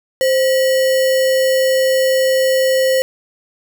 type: tone with sample-and-hold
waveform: sine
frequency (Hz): 524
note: C5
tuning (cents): +2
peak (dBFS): -11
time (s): 0.21-3.02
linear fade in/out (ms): 0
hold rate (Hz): 2450
effects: none

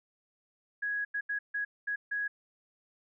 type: tone bursts at uneven times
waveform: sine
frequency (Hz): 1664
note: G#6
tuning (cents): +3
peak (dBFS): -30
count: 6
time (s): 0.82-1.05 / 1.14-1.21 / 1.29-1.39 / 1.54-1.65 / 1.87-1.96 / 2.11-2.28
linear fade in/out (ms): 10
effects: none

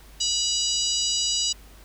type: harmonic tone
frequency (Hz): 974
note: B5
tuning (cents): -24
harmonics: 3 / 4 / 5 / 6 / 7 / 8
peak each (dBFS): -28 / -29 / -27 / -32 / -31 / -31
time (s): 0.2-1.53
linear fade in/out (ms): 10
effects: added 50 Hz sine -47 dBFS peak until 1.84 s + pink hiss -52 dBFS RMS until 1.84 s

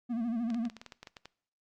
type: tone with vibrato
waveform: triangle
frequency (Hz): 233.1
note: A#3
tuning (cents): 0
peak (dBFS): -28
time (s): 0.09-0.69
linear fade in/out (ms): 20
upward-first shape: sine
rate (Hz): 13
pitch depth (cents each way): 86
type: clicks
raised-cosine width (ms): 0.2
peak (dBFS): -28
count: 12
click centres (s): 0.503 / 0.545 / 0.653 / 0.699 / 0.767 / 0.815 / 0.863 / 0.922 / 1.03 / 1.072 / 1.168 / 1.256
effects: noise-tail reverb RT60 0.5 s tail -19 dB re dry + Opus 48 kbps

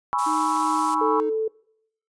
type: chord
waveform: sine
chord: C# minor seventh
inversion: second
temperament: equal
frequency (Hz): 830.6 / 987.8 / 1108.7 / 1318.5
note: G#5 / B5 / C#6 / E6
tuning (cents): 0 / 0 / 0 / 0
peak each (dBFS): -28 / -24 / -25 / -29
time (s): 0.13-1.2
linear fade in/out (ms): 0
type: noise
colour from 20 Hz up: blue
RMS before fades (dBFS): -33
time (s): 0.18-0.95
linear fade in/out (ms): 10
type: tone with tremolo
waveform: triangle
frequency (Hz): 311.1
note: D#4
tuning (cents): 0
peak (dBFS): -25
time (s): 0.26-1.3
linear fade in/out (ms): 10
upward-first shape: sine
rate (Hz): 2.6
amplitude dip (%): 25
type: tone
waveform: sine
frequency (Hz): 440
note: A4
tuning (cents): 0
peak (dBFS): -21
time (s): 1.01-1.48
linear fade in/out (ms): 5
effects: noise-tail reverb RT60 0.7 s tail -23 dB re dry + resampled to 22050 Hz

